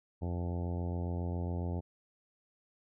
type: harmonic tone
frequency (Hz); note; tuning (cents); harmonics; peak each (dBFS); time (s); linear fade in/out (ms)
87.31; F2; 0; 1 / 2 / 3 / 4 / 5 / 6 / 7 / 8 / 9 / 10; -34 / -40 / -44 / -46 / -48 / -50 / -51 / -52 / -53 / -54; 0.21-1.81; 20
effects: none